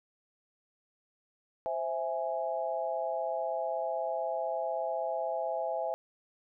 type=chord; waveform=sine; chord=C augmented; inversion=none; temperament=equal; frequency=523.3 / 659.3 / 830.6 Hz; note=C5 / E5 / G#5; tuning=0 / 0 / 0 cents; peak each=-36 / -33 / -36 dBFS; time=1.66-5.94 s; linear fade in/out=0 ms; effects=none